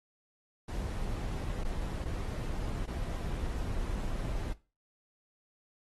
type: noise with dropouts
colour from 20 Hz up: brown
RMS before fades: -35 dBFS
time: 0.68-4.53 s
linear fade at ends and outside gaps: 5 ms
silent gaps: 1.638-1.647 / 2.044-2.055 / 2.858-2.877 s
effects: noise-tail reverb RT60 0.3 s tail -17 dB re dry + AAC 32 kbps